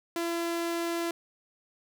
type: tone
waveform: sawtooth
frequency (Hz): 338.4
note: E4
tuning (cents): +45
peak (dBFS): -25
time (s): 0.16-1.11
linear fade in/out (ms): 2
effects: none